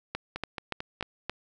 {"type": "two click trains", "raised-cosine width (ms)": 0.3, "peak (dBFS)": [-18, -15], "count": [4, 5], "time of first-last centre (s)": [[0.36, 1.027], [0.15, 1.296]], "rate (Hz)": [4.5, 3.49], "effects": []}